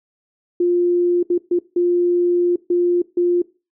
sine tone bursts at uneven times, 351.3 Hz, F4, 10 cents sharp, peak -13 dBFS, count 6, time 0.6-1.23 / 1.3-1.38 / 1.51-1.59 / 1.76-2.56 / 2.7-3.02 / 3.17-3.42 s, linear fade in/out 5 ms, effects noise-tail reverb RT60 0.3 s tail -20 dB re dry

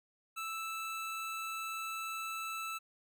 25% pulse tone, 1318.5 Hz, E6, in tune, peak -34 dBFS, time 0.36-2.79 s, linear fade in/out 20 ms, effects none

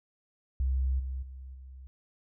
sine tone with level steps, 65.41 Hz, C2, in tune, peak -25 / -32 / -41 / -44 dBFS, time 0.6-1.87 s, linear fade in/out 0 ms, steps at 0.99 / 1.22 / 1.54 s, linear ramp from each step 10 ms, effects none

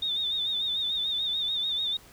sine tone with vibrato, 3623 Hz, A7, 50 cents sharp, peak -26 dBFS, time 0.02-1.97 s, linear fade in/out 5 ms, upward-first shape sine, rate 6.8 Hz, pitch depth 66 cents each way, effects pink hiss -53 dBFS RMS until 2.12 s

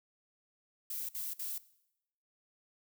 violet noise bursts, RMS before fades -39 dBFS, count 3, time 0.9-1.582 s, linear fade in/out 5 ms, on 190 ms, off 56 ms, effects noise-tail reverb RT60 0.8 s tail -19 dB re dry

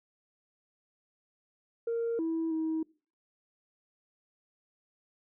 sine tone with pitch steps, 463.6 / 326.2 / 319.1 Hz, A#4 / E4 / D#4, -10 / -18 / +44 cents, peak -27 dBFS, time 1.87-2.83 s, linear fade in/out 5 ms, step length 320 ms, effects noise-tail reverb RT60 0.4 s tail -24 dB re dry + tanh soft clip ceiling -26 dBFS

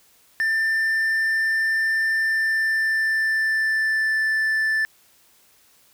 triangle tone with pitch glide, 1786 to 1760.4 Hz, A6 to A6, +25 to 0 cents, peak -17 dBFS, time 0.4-4.85 s, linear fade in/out 0 ms, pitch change -25 cents, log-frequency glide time 2.13-4.17 s, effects white hiss -57 dBFS RMS until 5.93 s

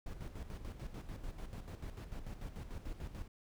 brown noise with tremolo, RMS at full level -43 dBFS, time 0.06-3.28 s, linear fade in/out 5 ms, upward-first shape square, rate 6.8 Hz, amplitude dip 60%, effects none

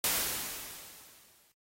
white noise with exponential decay, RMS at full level -27 dBFS, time 0.04-1.52 s, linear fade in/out 2 ms, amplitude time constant 320 ms, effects AAC 48 kbps

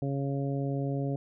harmonic tone, 138.59 Hz, C#3, in tune, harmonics 1 / 2 / 3 / 4 / 5, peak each -30 / -34 / -38 / -39 / -43 dBFS, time 0.02-1.16 s, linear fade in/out 2 ms, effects none

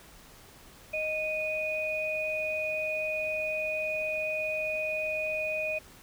sine tone pair together, 622.3 / 2476 Hz, D#5 / D#7, 0 / -9 cents, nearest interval 2 octaves, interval 2391 cents, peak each -32 / -31 dBFS, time 0.93-5.79 s, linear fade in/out 10 ms, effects pink hiss -53 dBFS RMS until 6.02 s

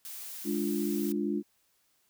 blue noise, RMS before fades -42 dBFS, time 0.05-1.12 s, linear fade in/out 0 ms
sine chord, D diminished, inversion second, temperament equal with one note detuned, 209.2 / 293.7 / 349.2 Hz, Ab3 / D4 / F4, +13 / 0 / 0 cents, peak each -32 / -32 / -33 dBFS, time 0.44-1.43 s, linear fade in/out 50 ms
effects white hiss -71 dBFS RMS until 2.09 s

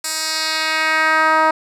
10% pulse tone with band-pass filter sweep, 315.6 Hz, D#4, 25 cents sharp, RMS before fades -17 dBFS, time 0.04-1.51 s, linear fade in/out 5 ms, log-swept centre 7900 to 950 Hz, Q 1.4, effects none

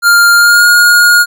square tone with pitch glide, 1401 to 1431.3 Hz, F6 to F6, +5 to +42 cents, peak -4 dBFS, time 0.02-1.26 s, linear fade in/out 50 ms, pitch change +37 cents, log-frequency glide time 0.36-0.65 s, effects none

